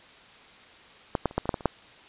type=clicks; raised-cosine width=1 ms; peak=-10 / -9 / -28 / -10 / -21 / -8 / -15 / -27 / -6 dBFS; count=9; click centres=1.152 / 1.257 / 1.311 / 1.38 / 1.456 / 1.492 / 1.542 / 1.608 / 1.657 s; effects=white hiss -51 dBFS RMS until 2.08 s + resampled to 8000 Hz